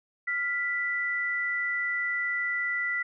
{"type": "tone pair together", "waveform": "sine", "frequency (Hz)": [1396.9, 1977.5], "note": ["F6", "B6"], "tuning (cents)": [0, 2], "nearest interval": "tritone", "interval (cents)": 602, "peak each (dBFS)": [-34, -27], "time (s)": [0.27, 3.03], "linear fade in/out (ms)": 10, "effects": []}